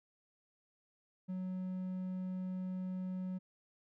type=tone with hard clipping; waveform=triangle; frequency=185 Hz; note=F#3; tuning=in tune; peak=-38 dBFS; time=1.28-3.39 s; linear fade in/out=20 ms; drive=6 dB; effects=none

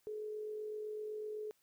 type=tone with amplitude modulation; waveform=sine; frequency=426.9 Hz; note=G#4; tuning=48 cents sharp; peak=-38 dBFS; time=0.07-1.51 s; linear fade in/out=0 ms; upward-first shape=sine; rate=47.9 Hz; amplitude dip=35%; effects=white hiss -75 dBFS RMS until 1.62 s

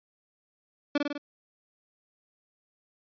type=tone with echo; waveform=30% pulse; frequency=290.1 Hz; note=D4; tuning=21 cents flat; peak=-19 dBFS; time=0.95-0.98 s; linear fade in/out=5 ms; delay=50 ms; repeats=4; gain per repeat=-3 dB; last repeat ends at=1.18 s; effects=resampled to 11025 Hz

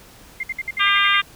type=tone bursts; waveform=sine; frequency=2100 Hz; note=C7; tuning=6 cents sharp; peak=-22 dBFS; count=9; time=0.4-1.169 s; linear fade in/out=5 ms; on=33 ms; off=59 ms
type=harmonic tone; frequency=400 Hz; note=G4; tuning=35 cents sharp; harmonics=3 / 4 / 5 / 6 / 7 / 8 / 9; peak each=-20 / -21 / -22 / -23 / -23 / -24 / -25 dBFS; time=0.79-1.22 s; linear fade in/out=20 ms
effects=pink hiss -46 dBFS RMS until 1.35 s

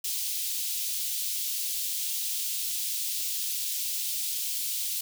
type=high-pass noise; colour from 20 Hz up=white; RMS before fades=-31 dBFS; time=0.04-5.01 s; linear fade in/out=5 ms; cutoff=3000 Hz; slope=24 dB/octave; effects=none

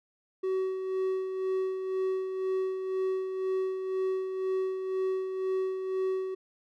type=tone with tremolo; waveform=triangle; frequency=377.6 Hz; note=F#4; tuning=35 cents sharp; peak=-24 dBFS; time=0.43-6.35 s; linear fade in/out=10 ms; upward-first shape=sine; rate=2 Hz; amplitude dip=50%; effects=none

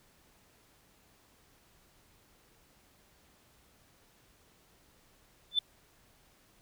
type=tone with exponential growth; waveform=sine; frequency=3520 Hz; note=A7; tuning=in tune; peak=-20 dBFS; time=5.51-5.59 s; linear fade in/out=5 ms; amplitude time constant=16 ms; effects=tanh soft clip ceiling -17 dBFS + pink hiss -65 dBFS RMS until 6.61 s

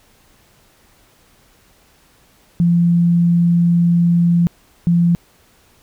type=tone bursts at uneven times; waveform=sine; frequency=171.7 Hz; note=F3; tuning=29 cents flat; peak=-10 dBFS; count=2; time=2.6-4.47 / 4.87-5.15 s; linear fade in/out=0 ms; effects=pink hiss -53 dBFS RMS until 5.82 s

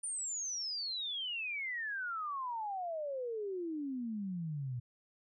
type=exponential sweep; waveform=sine; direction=down; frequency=9300 to 118.4 Hz; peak=-36 dBFS; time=0.03-4.8 s; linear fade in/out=10 ms; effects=none

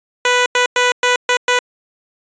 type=tone bursts at uneven times; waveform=10% pulse; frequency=493.9 Hz; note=B4; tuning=in tune; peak=-3 dBFS; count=6; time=0.25-0.46 / 0.55-0.66 / 0.76-0.92 / 1.03-1.16 / 1.29-1.37 / 1.48-1.59 s; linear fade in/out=2 ms; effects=resampled to 16000 Hz

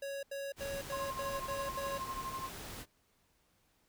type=tone bursts; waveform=square; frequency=555 Hz; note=C#5; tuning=2 cents sharp; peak=-39 dBFS; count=7; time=0.02-1.982 s; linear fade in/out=5 ms; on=210 ms; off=82 ms
type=noise; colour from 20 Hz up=pink; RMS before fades=-46 dBFS; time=0.56-2.86 s; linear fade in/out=50 ms
type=tone with tremolo; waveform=sine; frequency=1059 Hz; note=C6; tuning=21 cents sharp; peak=-36 dBFS; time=0.92-2.49 s; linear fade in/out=5 ms; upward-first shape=sine; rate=12 Hz; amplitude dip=70%
effects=pink hiss -73 dBFS RMS until 3.88 s

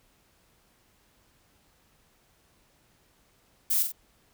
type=noise with echo; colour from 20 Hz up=violet; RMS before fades=-25 dBFS; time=3.7-3.83 s; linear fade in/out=10 ms; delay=46 ms; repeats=2; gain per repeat=-6 dB; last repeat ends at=3.922 s; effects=pink hiss -65 dBFS RMS until 4.33 s

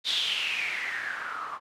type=noise with low-pass filter sweep; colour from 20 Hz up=blue; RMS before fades=-31 dBFS; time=0.04-1.6 s; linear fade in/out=50 ms; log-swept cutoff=3800 to 1100 Hz; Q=7.2; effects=none

